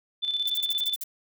sine tone with tremolo, 3520 Hz, A7, in tune, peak -23 dBFS, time 0.22-0.96 s, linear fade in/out 20 ms, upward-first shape square, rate 17 Hz, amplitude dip 55%
violet noise bursts, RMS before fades -33 dBFS, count 8, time 0.47-1.039 s, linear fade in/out 5 ms, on 30 ms, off 47 ms
effects none

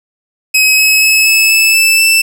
sawtooth tone with pitch steps, 2549 / 2567 / 2585 / 2603 / 2621 / 2639 / 2657 Hz, D#7 / E7 / E7 / E7 / E7 / E7 / E7, +41 / -47 / -34 / -22 / -11 / +1 / +13 cents, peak -3 dBFS, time 0.54-2.22 s, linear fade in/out 10 ms, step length 240 ms, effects 7-bit

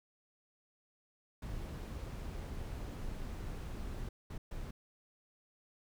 brown noise bursts at uneven times, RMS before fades -42 dBFS, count 3, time 1.42-4.09 / 4.3-4.38 / 4.51-4.71 s, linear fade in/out 5 ms, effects none

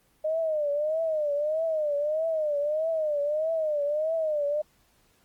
sine tone with vibrato, 613 Hz, D#5, 26 cents flat, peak -24 dBFS, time 0.24-4.62 s, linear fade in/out 10 ms, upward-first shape triangle, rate 1.6 Hz, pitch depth 130 cents each way, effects pink hiss -65 dBFS RMS until 5.24 s + Opus 24 kbps

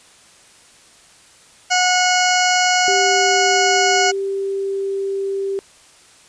harmonic tone, 729 Hz, F#5, 26 cents flat, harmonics 1 / 2 / 3 / 4 / 6 / 7 / 8 / 9 / 10, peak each -17 / -20 / -22 / -23 / -25 / -25 / -26 / -27 / -27 dBFS, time 1.7-4.12 s, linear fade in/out 20 ms
sine tone, 392 Hz, G4, in tune, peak -19 dBFS, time 2.88-5.59 s, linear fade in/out 0 ms
effects white hiss -48 dBFS RMS until 6.28 s + resampled to 22050 Hz

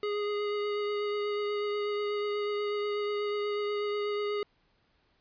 square tone with vibrato, 413.9 Hz, G#4, 6 cents flat, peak -30 dBFS, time 0.03-4.43 s, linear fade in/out 2 ms, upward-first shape triangle, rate 8.2 Hz, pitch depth 15 cents each way, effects pink hiss -70 dBFS RMS until 5.2 s + resampled to 11025 Hz

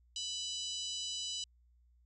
harmonic tone with a mistuned harmonic, 991 Hz, B5, 6 cents sharp, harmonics 3 / 4 / 5 / 6 / 7 / 8, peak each -41 / -43 / -45 / -47 / -48 / -49 dBFS, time 0.16-1.44 s, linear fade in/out 2 ms, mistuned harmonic 7, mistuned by +16 cents, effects added 60 Hz sine -64 dBFS peak until 2.05 s

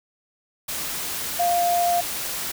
sine tone in noise, 698.5 Hz, F5, in tune, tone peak -18 dBFS, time 1.39-2.01 s, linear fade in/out 10 ms, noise white, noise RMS -29 dBFS, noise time 0.68-2.52 s, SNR +8 dB, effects none

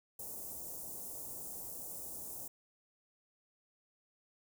white band-stop noise, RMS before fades -45 dBFS, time 0.19-2.48 s, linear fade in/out 5 ms, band 790 to 7300 Hz, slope 24 dB/octave, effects none

